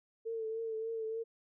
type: tone with vibrato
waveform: sine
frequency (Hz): 447.8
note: A4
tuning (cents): +30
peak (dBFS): -35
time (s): 0.25-1.24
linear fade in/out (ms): 20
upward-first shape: triangle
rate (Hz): 3.4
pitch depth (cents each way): 40
effects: none